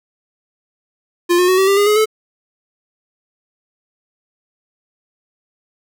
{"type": "tone with pitch steps", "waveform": "square", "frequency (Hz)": [349.2, 360.3, 371.7, 383.5, 395.6, 408.1, 421.1, 434.4], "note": ["F4", "F#4", "F#4", "G4", "G4", "G#4", "G#4", "A4"], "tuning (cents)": [0, -46, 8, -38, 16, -30, 24, -22], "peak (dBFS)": -11, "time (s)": [1.29, 2.058], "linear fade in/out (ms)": 20, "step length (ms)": 96, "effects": []}